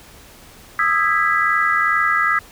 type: chord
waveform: sine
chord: E major seventh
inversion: third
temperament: just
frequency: 1236.1 / 1318.5 / 1648.1 / 1977.8 Hz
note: D#6 / E6 / G#6 / B6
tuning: -12 / 0 / -14 / +2 cents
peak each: -20 dBFS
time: 0.79-2.39 s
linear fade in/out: 2 ms
effects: pink hiss -44 dBFS RMS until 2.51 s